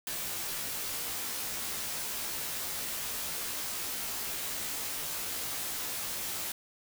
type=noise with comb filter; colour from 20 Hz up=white; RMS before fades=-36 dBFS; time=0.07-6.52 s; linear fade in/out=2 ms; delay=16 ms; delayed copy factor=-1; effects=none